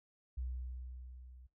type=tone with level ramp; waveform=sine; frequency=62.7 Hz; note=B1; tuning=27 cents sharp; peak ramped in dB=-36 to -54 dBFS; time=0.37-1.47 s; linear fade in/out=10 ms; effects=noise-tail reverb RT60 0.2 s tail -20 dB re dry